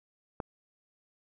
click, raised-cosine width 1 ms, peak -20 dBFS, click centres 0.402 s, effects none

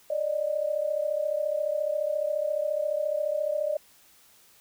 sine tone pair together, 578 / 612.4 Hz, D5 / D#5, -28 / -28 cents, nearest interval minor second, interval 100 cents, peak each -29 / -27 dBFS, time 0.1-3.77 s, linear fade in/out 5 ms, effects white hiss -58 dBFS RMS until 4.6 s

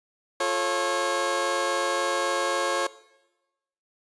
20% pulse chord, F augmented, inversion none, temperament just, 349.2 / 436.5 / 545.7 Hz, F4 / A4 / C#5, 0 / -14 / -27 cents, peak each -26 / -26 / -20 dBFS, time 0.4-2.87 s, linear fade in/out 5 ms, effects noise-tail reverb RT60 1.0 s tail -19 dB re dry + resampled to 22050 Hz

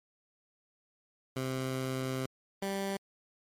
15% pulse tone pair in turn, 130.9 / 196.13 Hz, C3 / G3, +1 / +1 cents, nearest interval perfect fifth, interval 700 cents, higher second, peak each -26 dBFS, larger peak neither, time 1.36-2.26 / 2.62-2.97 s, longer first, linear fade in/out 5 ms, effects MP3 64 kbps

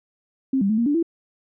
sine tone with pitch steps, 266.4 / 197.6 / 217.1 / 234.2 / 290.7 / 333.3 Hz, C4 / G3 / A3 / A#3 / D4 / E4, +31 / +14 / -23 / +8 / -18 / +19 cents, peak -17 dBFS, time 0.53-1.028 s, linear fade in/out 5 ms, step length 83 ms, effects none

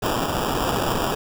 white noise with sample-and-hold, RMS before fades -23 dBFS, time 0.02-1.15 s, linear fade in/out 10 ms, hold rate 2100 Hz, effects none

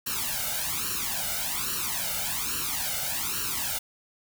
white noise with flanger, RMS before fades -30 dBFS, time 0.06-3.79 s, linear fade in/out 10 ms, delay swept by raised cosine 0.7 to 1.4 ms, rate 1.2 Hz, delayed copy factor +0.95, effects none

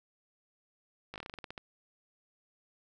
slowing click train, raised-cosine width 0.3 ms, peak -26 dBFS, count 12, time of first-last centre 1.14-1.578 s, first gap 18 ms, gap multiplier 1.15, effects none

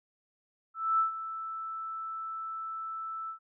sine tone with ADSR envelope, 1320 Hz, E6, 2 cents sharp, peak -22 dBFS, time 0.74-3.39 s, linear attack 250 ms, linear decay 120 ms, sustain -13 dB, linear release 98 ms, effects none

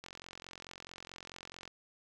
click train, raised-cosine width 0.2 ms, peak -29 dBFS, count 74, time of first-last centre 0.04-1.677 s, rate 44.6 Hz, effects none

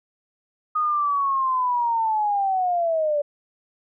sine linear sweep, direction down, 1244.5 to 574 Hz, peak -19 dBFS, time 0.75-3.22 s, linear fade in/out 10 ms, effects none

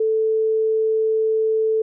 sine tone, 440 Hz, A4, in tune, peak -16 dBFS, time 0-1.82 s, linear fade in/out 5 ms, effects none

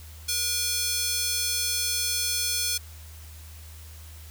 square tone with high-pass filter, 480 Hz, B4, 49 cents flat, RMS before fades -27 dBFS, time 0.28-2.78 s, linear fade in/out 10 ms, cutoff 4600 Hz, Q 1, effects added 78 Hz sine -42 dBFS peak until 4.3 s + white hiss -50 dBFS RMS until 4.3 s

